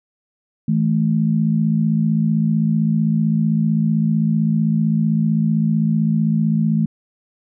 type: tone pair together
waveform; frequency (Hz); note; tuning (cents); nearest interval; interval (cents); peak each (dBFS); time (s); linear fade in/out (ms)
sine; 161.47 / 217.1; E3 / A3; -35 / -23; perfect fourth; 512; -17; 0.68-6.86; 5
effects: none